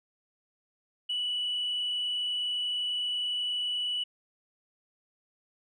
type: tone with frequency modulation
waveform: sine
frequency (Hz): 2954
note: F#7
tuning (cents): -3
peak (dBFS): -27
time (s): 1.09-4.04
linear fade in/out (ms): 10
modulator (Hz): 31.8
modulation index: 1.1
effects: tanh soft clip ceiling -25 dBFS